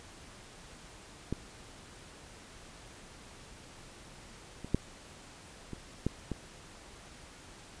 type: clicks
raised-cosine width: 3 ms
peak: -19 / -28 / -13 / -26 / -16 / -21 dBFS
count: 6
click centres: 1.326 / 4.646 / 4.746 / 5.733 / 6.066 / 6.317 s
effects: pink hiss -52 dBFS RMS until 7.8 s + resampled to 22050 Hz